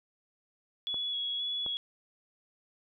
sine tone with vibrato, 3369 Hz, G#7, 24 cents sharp, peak -31 dBFS, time 0.87-1.77 s, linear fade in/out 0 ms, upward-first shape square, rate 1.9 Hz, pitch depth 13 cents each way
clicks, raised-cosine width 1 ms, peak -30 dBFS, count 2, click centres 0.943 / 1.663 s
effects none

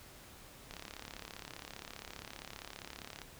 click train, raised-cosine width 0.2 ms, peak -27 dBFS, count 89, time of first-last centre 0.71-3.217 s, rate 35.1 Hz, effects pink hiss -55 dBFS RMS until 3.39 s

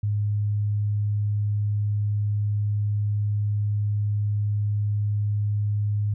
sine tone, 103.83 Hz, G#2, in tune, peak -21 dBFS, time 0.03-6.14 s, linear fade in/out 5 ms, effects none

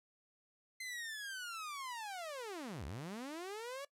sawtooth linear two-way sweep, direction down then up, 2079 to 61.8 to 575 Hz, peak -39 dBFS, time 0.8-3.85 s, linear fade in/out 5 ms, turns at 2.85 s, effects noise-tail reverb RT60 0.1 s tail -19 dB re dry + low-pass 12000 Hz 12 dB/octave

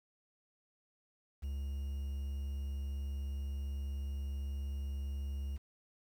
triangle tone with quantisation, 69.3 Hz, C#2, in tune, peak -34 dBFS, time 1.42-5.58 s, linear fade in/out 20 ms, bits 10, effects none

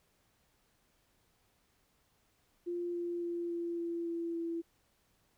sine tone with pitch steps, 348.7 / 346.3 / 343.9 / 341.5 / 339.2 / 336.8 / 334.5 Hz, F4 / F4 / F4 / F4 / E4 / E4 / E4, -3 / -15 / -27 / -39 / +50 / +37 / +25 cents, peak -34 dBFS, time 2.66-4.62 s, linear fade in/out 20 ms, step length 280 ms, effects pink hiss -73 dBFS RMS until 5.37 s

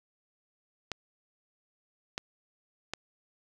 clicks, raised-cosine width 0.2 ms, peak -16 dBFS, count 3, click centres 0.917 / 2.179 / 2.936 s, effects 9-bit

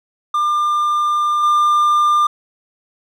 triangle tone with level steps, 1198 Hz, D6, 34 cents sharp, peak -12 / -9 dBFS, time 0.34-2.27 s, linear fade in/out 5 ms, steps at 1.43 s, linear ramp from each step 5 ms, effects none

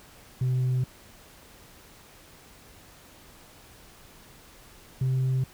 sine tone pair in turn, 127.6 / 130.36 Hz, C3 / C3, -43 / -6 cents, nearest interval unison, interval 37 cents, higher second, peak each -20 dBFS, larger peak neither, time 0.41-0.84 / 5.01-5.44 s, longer neither, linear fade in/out 5 ms, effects tanh soft clip ceiling -21 dBFS + pink hiss -52 dBFS RMS until 5.53 s

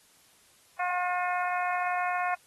harmonic tone, 358.8 Hz, F4, 47 cents sharp, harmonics 2 / 3 / 4 / 5 / 6 / 7, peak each -29 / -33 / -35 / -37 / -39 / -40 dBFS, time 0.79-2.35 s, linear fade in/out 10 ms, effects white hiss -61 dBFS RMS until 2.46 s + AAC 32 kbps

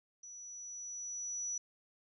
sine tone with level ramp, 5900 Hz, F#8, 6 cents flat, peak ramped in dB -48 to -35 dBFS, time 0.23-1.58 s, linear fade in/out 5 ms, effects none

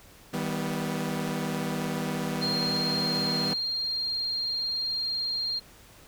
sawtooth chord, Eb augmented, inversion none, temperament equal with one note detuned, 159.02 / 196 / 246.9 Hz, Eb3 / G3 / B3, +38 / 0 / 0 cents, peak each -29 dBFS, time 0.33-3.54 s, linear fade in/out 10 ms
sine tone, 4207 Hz, C8, 9 cents sharp, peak -27 dBFS, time 2.41-5.6 s, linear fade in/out 20 ms
effects pink hiss -53 dBFS RMS until 6.07 s

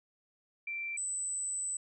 sine tone pair in turn, 2349 / 8009 Hz, D7 / B8, 0 / +23 cents, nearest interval octave + major sixth, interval 2123 cents, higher second, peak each -35 / -33 dBFS, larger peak second, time 0.67-0.97 / 0.97-1.77 s, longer second, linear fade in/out 5 ms, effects none

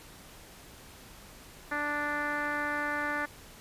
10% pulse tone with low-pass filter, 293.7 Hz, D4, in tune, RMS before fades -32 dBFS, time 1.71-3.26 s, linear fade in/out 10 ms, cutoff 1800 Hz, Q 3.3, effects pink hiss -51 dBFS RMS until 3.6 s + resampled to 32000 Hz

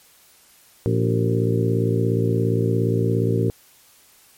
harmonic tone with a mistuned harmonic, 57.2 Hz, A#1, 32 cents flat, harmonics 2 / 3 / 4 / 5 / 6 / 7 / 8 / 9, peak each -20 / -25 / -29 / -27 / -33 / -25 / -26 / -38 dBFS, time 0.86-3.5 s, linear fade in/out 0 ms, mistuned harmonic 7, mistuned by -81 cents, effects white hiss -53 dBFS RMS until 4.37 s + MP3 64 kbps

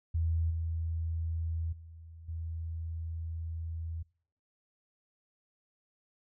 sine tone with level steps, 82 Hz, E2, 9 cents flat, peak -27 / -31 / -47 / -35 dBFS, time 0.14-4.03 s, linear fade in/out 10 ms, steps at 0.5 / 1.72 / 2.28 s, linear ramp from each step 10 ms, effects noise-tail reverb RT60 0.6 s tail -26 dB re dry

